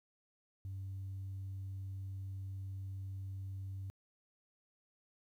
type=tone; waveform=sine; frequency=96.4 Hz; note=G2; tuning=28 cents flat; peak=-39 dBFS; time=0.65-3.9 s; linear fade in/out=0 ms; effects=tanh soft clip ceiling -38 dBFS + 12-bit